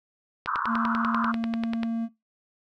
click train, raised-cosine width 0.3 ms, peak -15 dBFS, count 15, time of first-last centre 0.46-1.833 s, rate 10.2 Hz
pink band-pass noise, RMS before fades -28 dBFS, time 0.47-1.32 s, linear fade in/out 10 ms, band 970 to 1500 Hz, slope 96 dB/octave
triangle tone, 228.7 Hz, A#3, 33 cents flat, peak -23 dBFS, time 0.66-2.09 s, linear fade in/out 50 ms
effects noise-tail reverb RT60 0.2 s tail -20 dB re dry

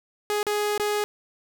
sawtooth tone with dropouts, 416.7 Hz, G#4, 6 cents sharp, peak -19 dBFS, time 0.3-1.04 s, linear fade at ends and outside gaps 0 ms, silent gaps 0.429-0.467 / 0.778-0.798 s, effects none

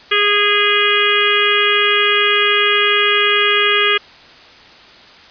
harmonic tone, 412.1 Hz, G#4, 13 cents flat, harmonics 1 / 3 / 4 / 5 / 6 / 7 / 8, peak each -19 / -19 / -19 / -19 / -19 / -19 / -19 dBFS, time 0.11-3.98 s, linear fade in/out 10 ms, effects white hiss -41 dBFS RMS until 5.3 s + resampled to 11025 Hz

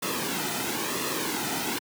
pink noise with flanger, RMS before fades -29 dBFS, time 0.02-1.79 s, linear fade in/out 10 ms, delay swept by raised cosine 1.3 to 1.82 ms, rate 1 Hz, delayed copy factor -0.6, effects high-pass 200 Hz 12 dB/octave

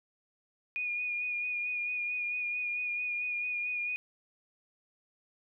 sine tone with vibrato, 2450 Hz, D#7, 27 cents flat, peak -31 dBFS, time 0.76-3.96 s, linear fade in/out 0 ms, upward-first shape sine, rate 4.5 Hz, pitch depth 25 cents each way, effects none

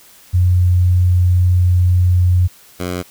sine / 10% pulse tone pair in turn, 89.8 / 89.8 Hz, F2 / F2, +49 / +49 cents, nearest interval unison, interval 0 cents, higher neither, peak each -9 / -12 dBFS, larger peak first, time 0.33-2.48 / 2.79-3.03 s, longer first, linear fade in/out 20 ms, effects white hiss -45 dBFS RMS until 3.1 s

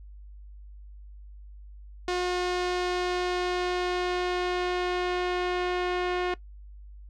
sawtooth tone with low-pass filter sweep, 359.6 Hz, F#4, 49 cents flat, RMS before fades -28 dBFS, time 2.08-6.34 s, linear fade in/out 2 ms, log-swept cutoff 5200 to 2900 Hz, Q 1.1, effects noise-tail reverb RT60 0.1 s tail -20 dB re dry + added 50 Hz sine -43 dBFS peak until 7.09 s

